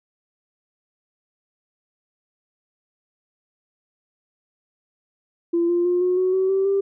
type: tone with pitch steps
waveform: sine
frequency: 340.8 / 348 / 355.3 / 362.7 / 370.4 / 378.1 / 386.1 / 394.2 Hz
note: F4 / F4 / F4 / F#4 / F#4 / F#4 / G4 / G4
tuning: -42 / -6 / +30 / -34 / +2 / +38 / -26 / +10 cents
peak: -16 dBFS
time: 5.53-6.81 s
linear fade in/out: 10 ms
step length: 160 ms
effects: tanh soft clip ceiling -12 dBFS